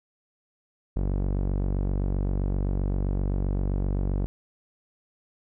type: tone with low-pass filter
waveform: sawtooth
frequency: 47.68 Hz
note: G1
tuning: 47 cents flat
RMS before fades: -26 dBFS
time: 0.96-4.26 s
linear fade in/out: 0 ms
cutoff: 530 Hz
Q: 0.65
effects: none